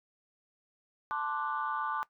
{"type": "chord", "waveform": "sine", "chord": "D dominant seventh", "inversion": "second", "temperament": "equal", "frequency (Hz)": [880, 1046.5, 1174.7, 1480], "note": ["A5", "C6", "D6", "F#6"], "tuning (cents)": [0, 0, 0, 0], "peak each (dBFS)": [-36, -39, -34, -38], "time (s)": [1.11, 2.03], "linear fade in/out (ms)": 0, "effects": ["noise-tail reverb RT60 0.1 s tail -18 dB re dry", "tanh soft clip ceiling -22 dBFS"]}